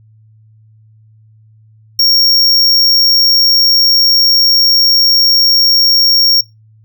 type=tone; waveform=square; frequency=5540 Hz; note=F8; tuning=15 cents flat; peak=-7 dBFS; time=1.99-6.41 s; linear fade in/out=5 ms; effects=noise-tail reverb RT60 0.2 s tail -22 dB re dry + added 109 Hz sine -42 dBFS peak until 6.84 s